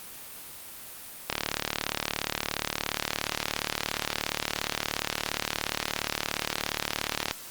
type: click train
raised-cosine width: 0.2 ms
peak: -8 dBFS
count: 224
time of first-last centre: 1.3-7.311 s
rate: 37.1 Hz
effects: white hiss -43 dBFS RMS until 7.5 s + Opus 32 kbps